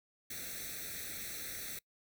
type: noise with comb filter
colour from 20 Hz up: white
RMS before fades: -43 dBFS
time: 0.3-1.79 s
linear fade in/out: 5 ms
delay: 0.5 ms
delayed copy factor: +1
effects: noise-tail reverb RT60 0.1 s tail -24 dB re dry